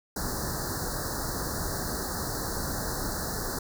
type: band-stop noise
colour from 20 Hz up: pink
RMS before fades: -32 dBFS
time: 0.16-3.59 s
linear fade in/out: 5 ms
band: 1800 to 4100 Hz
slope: 96 dB/octave
effects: none